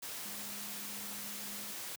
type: tone in noise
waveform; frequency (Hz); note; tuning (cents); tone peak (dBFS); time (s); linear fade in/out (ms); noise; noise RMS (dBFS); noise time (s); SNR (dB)
sine; 205.3; G#3; -20; -52; 0.25-1.72; 10; white; -43; 0.02-1.96; -12
effects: high-pass 100 Hz 12 dB/octave